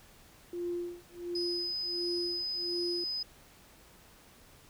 sine tone with tremolo, 349.2 Hz, F4, in tune, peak -31 dBFS, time 0.53-3.04 s, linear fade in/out 2 ms, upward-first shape sine, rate 1.4 Hz, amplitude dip 100%
sine tone, 5020 Hz, D#8, 15 cents sharp, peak -32 dBFS, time 1.35-3.23 s, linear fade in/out 5 ms
effects tanh soft clip ceiling -24 dBFS + pink hiss -58 dBFS RMS until 4.69 s

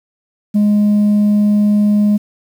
sine tone, 207.7 Hz, G#3, in tune, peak -6 dBFS, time 0.54-2.18 s, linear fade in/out 20 ms, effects tanh soft clip ceiling -8 dBFS + 7-bit

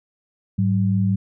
sine tone pair together, 104.74 / 190 Hz, G#2 / F#3, +15 / +46 cents, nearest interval minor seventh, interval 1031 cents, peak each -19 dBFS, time 0.58-1.16 s, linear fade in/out 10 ms, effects none

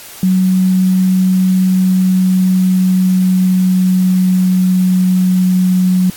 sine tone with pitch glide, 186.2 to 183.74 Hz, F#3 to F#3, +11 to -12 cents, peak -8 dBFS, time 0.23-6.1 s, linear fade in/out 2 ms, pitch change -23 cents, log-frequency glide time 1.62-5.6 s, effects white hiss -33 dBFS RMS until 6.16 s + AAC 64 kbps

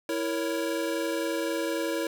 square chord, A# diminished, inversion second, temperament equal with one note detuned, 329.6 / 466.2 / 557.3 Hz, E4 / A#4 / C#5, 0 / 0 / +9 cents, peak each -31 / -34 / -33 dBFS, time 0.09-2.07 s, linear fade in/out 2 ms, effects none

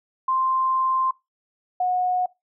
sine tone pair in turn, 1046.5 / 729 Hz, C6 / F#5, 0 / -26 cents, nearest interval tritone, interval 626 cents, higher first, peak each -19 dBFS, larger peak neither, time 0.28-1.11 / 1.8-2.26 s, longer first, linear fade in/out 5 ms, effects noise-tail reverb RT60 0.2 s tail -21 dB re dry

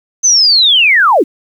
sine linear sweep, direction down, 6272 to 224.4 Hz, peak -5 dBFS, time 0.23-1.24 s, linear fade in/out 20 ms, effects 7-bit

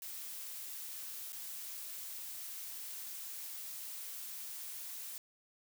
blue noise with dropouts, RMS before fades -45 dBFS, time 0.02-5.18 s, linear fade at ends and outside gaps 1 ms, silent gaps 1.322-1.329 s, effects none

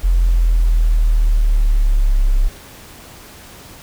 sine exponential sweep, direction down, 43.65 to 33.33 Hz, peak -9 dBFS, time 0.03-2.49 s, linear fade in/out 20 ms, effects tanh soft clip ceiling -5 dBFS + pink hiss -39 dBFS RMS until 3.82 s

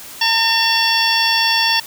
harmonic tone with a mistuned harmonic, 908 Hz, A#5, 46 cents flat, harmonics 1 / 2 / 3 / 4 / 5 / 6, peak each -20 / -20 / -20 / -20 / -20 / -20 dBFS, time 0.21-1.8 s, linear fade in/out 5 ms, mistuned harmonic 4, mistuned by -110 cents, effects white hiss -35 dBFS RMS until 1.86 s

